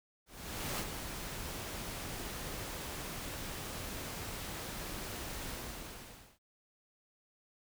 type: noise with ADSR envelope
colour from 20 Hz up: pink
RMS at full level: -36 dBFS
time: 0.26-6.39 s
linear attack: 530 ms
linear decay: 56 ms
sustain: -6 dB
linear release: 890 ms
effects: none